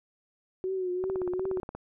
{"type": "tone with vibrato", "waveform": "sine", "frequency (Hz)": 370, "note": "F#4", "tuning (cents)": 0, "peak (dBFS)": -28, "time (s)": [0.64, 1.6], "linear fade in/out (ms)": 0, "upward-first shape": "triangle", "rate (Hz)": 2.7, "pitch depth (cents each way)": 64}
{"type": "click train", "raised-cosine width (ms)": 1, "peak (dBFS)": -24, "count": 13, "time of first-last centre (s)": [1.04, 1.75], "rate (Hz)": 16.9}
{"effects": []}